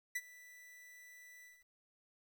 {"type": "tone with ADSR envelope", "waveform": "45% pulse", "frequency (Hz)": 1975.5, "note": "B6", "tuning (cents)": 0, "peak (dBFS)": -34, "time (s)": [0.15, 1.66], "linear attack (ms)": 9, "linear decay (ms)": 44, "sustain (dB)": -21, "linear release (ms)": 220, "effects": ["12-bit"]}